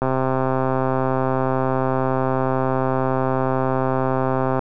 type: click train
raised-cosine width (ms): 1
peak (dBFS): -7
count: 600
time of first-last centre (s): 0.02-4.593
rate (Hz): 131
effects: none